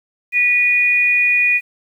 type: tone pair together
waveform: sine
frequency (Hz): 1962 / 2457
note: B6 / D#7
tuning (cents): -12 / -22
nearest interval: major third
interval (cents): 390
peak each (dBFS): -20 / -12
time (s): 0.32-1.61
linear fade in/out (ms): 50
effects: 8-bit